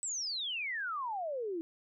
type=exponential sweep; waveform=sine; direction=down; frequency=8100 to 318.1 Hz; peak=-34 dBFS; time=0.03-1.61 s; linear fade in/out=0 ms; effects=none